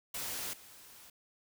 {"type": "noise with level steps", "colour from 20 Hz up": "white", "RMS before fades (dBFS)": [-39, -55], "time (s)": [0.14, 1.1], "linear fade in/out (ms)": 5, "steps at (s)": 0.53, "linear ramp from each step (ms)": 5, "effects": []}